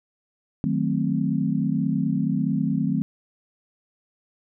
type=chord; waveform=sine; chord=D# diminished seventh; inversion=none; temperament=equal; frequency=155.56 / 185 / 220 / 261.6 Hz; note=D#3 / F#3 / A3 / C4; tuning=0 / 0 / 0 / 0 cents; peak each=-26 dBFS; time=0.64-3.02 s; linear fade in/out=0 ms; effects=none